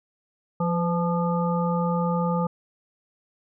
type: harmonic tone with a mistuned harmonic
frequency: 173.6 Hz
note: F3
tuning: 10 cents flat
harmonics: 1 / 3 / 5 / 7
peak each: -23 / -28 / -30 / -31 dBFS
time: 0.6-2.47 s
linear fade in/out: 5 ms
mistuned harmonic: 3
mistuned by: -42 cents
effects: none